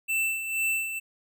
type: tone with tremolo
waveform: square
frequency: 2665 Hz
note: E7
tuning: 18 cents sharp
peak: -24 dBFS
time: 0.08-1 s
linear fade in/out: 20 ms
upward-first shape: sine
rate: 2.1 Hz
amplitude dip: 60%
effects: none